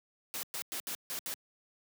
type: noise bursts at uneven times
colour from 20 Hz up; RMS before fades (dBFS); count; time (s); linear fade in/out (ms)
white; -38; 6; 0.34-0.43 / 0.54-0.62 / 0.72-0.8 / 0.87-0.95 / 1.1-1.19 / 1.26-1.34; 0
effects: high-pass 150 Hz 12 dB/octave